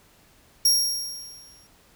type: tone with exponential decay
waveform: sawtooth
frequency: 5590 Hz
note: F8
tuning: 1 cent sharp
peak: -12 dBFS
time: 0.65-1.67 s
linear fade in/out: 5 ms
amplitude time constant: 220 ms
effects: pink hiss -57 dBFS RMS until 1.95 s